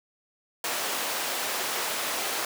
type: high-pass noise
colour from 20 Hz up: pink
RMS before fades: -30 dBFS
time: 0.64-2.45 s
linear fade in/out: 2 ms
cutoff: 540 Hz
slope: 12 dB/octave
effects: none